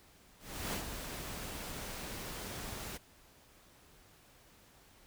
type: noise with ADSR envelope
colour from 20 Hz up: pink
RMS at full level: -37 dBFS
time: 0.39-2.98 s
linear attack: 340 ms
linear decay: 94 ms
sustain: -6 dB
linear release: 16 ms
effects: pink hiss -62 dBFS RMS until 5.06 s